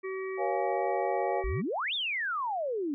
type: harmonic tone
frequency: 380.5 Hz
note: F#4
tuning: 48 cents sharp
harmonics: 1 / 3 / 5 / 6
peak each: -33 / -44 / -44 / -46 dBFS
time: 0.03-1.62 s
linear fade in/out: 20 ms
type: chord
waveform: sine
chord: Bb minor seventh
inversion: none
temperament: equal with one note detuned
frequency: 476.5 / 554.4 / 698.5 / 830.6 Hz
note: Bb4 / Db5 / F5 / Ab5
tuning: +38 / 0 / 0 / 0 cents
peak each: -34 / -33 / -33 / -33 dBFS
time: 0.37-1.44 s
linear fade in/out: 50 ms
type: exponential two-way sweep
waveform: sine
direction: up then down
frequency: 40.56 to 3729 to 272.9 Hz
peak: -29 dBFS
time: 1.44-2.94 s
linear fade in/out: 0 ms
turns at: 1.94 s
effects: none